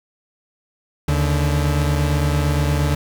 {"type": "tone pair together", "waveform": "40% pulse", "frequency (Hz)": [76.5, 144.32], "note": ["D#2", "D3"], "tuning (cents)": [-29, -30], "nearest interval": "major seventh", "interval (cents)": 1099, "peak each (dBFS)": -18, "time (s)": [1.08, 2.95], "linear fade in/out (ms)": 5, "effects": ["7-bit"]}